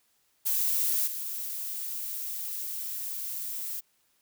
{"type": "noise with level steps", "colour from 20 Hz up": "violet", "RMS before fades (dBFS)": [-27, -35], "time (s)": [0.45, 3.81], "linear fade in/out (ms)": 20, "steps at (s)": 1.06, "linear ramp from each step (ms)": 20, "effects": ["white hiss -70 dBFS RMS until 4.21 s"]}